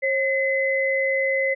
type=tone pair together; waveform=sine; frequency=539 / 2035 Hz; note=C#5 / C7; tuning=-49 / -49 cents; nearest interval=octave + major seventh; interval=2300 cents; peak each=-22 dBFS; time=0.02-1.55 s; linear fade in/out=20 ms; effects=none